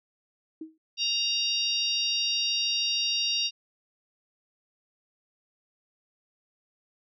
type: tone with exponential decay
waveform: sine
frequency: 317.7 Hz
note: D#4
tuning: 36 cents sharp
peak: -32 dBFS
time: 0.61-0.78 s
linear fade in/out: 5 ms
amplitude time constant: 36 ms
type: harmonic tone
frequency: 933 Hz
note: A#5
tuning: 1 cent sharp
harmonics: 3 / 4 / 5 / 6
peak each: -29 / -30 / -31 / -32 dBFS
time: 0.97-3.51 s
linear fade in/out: 50 ms
effects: none